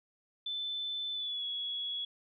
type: tone with pitch glide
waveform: sine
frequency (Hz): 3520 to 3359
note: A7 to G#7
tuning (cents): 0 to +19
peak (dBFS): -34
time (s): 0.46-2.05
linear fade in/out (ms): 5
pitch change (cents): -81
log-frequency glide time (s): 1.13-1.44
effects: none